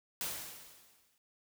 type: noise with exponential decay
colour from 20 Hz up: white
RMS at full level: -36 dBFS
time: 0.21-1.18 s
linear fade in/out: 1 ms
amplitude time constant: 210 ms
effects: none